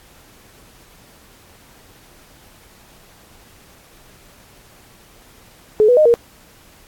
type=tone with pitch steps; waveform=sine; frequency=427.8 / 491.9 / 614 / 471.1 Hz; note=A4 / B4 / D#5 / A#4; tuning=-49 / -7 / -23 / +18 cents; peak=-8 dBFS; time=5.8-6.14 s; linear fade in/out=0 ms; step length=85 ms; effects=pink hiss -48 dBFS RMS until 6.87 s + AAC 64 kbps